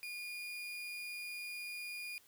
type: tone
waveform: 35% pulse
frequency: 2432 Hz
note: D#7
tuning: 40 cents flat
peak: -40 dBFS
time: 0.03-2.18 s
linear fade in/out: 0 ms
effects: white hiss -66 dBFS RMS until 2.27 s